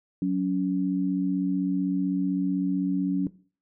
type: tone pair together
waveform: sine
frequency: 185 / 280.8 Hz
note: F#3 / C#4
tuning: 0 / +22 cents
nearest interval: perfect fifth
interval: 722 cents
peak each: -25 dBFS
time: 0.22-3.27 s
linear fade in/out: 2 ms
effects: noise-tail reverb RT60 0.4 s tail -18 dB re dry